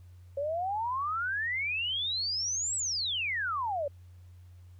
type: exponential two-way sweep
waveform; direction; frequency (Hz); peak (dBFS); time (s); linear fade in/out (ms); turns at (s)
sine; up then down; 546 to 7950 to 546; -29; 0.37-3.88; 5; 2.76
effects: added 89 Hz sine -49 dBFS peak until 4.79 s + pink hiss -70 dBFS RMS until 4.79 s